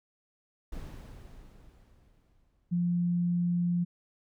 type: noise with exponential decay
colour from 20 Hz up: brown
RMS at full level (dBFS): -39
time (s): 0.72-3.16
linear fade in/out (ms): 5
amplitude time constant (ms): 530
type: tone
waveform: sine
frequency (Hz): 174.61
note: F3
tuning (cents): 0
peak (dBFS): -25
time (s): 2.71-3.85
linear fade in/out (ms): 20
effects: none